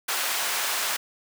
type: high-pass noise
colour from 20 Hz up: pink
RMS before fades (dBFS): -27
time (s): 0.08-0.97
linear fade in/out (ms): 10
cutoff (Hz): 960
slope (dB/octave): 12
effects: none